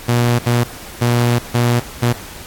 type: tone bursts at uneven times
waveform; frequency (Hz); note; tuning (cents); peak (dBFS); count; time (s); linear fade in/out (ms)
sawtooth; 120; B2; -49; -8; 5; 0.08-0.39 / 0.46-0.64 / 1.01-1.39 / 1.54-1.8 / 2.02-2.13; 10
effects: pink hiss -34 dBFS RMS until 2.46 s + AAC 64 kbps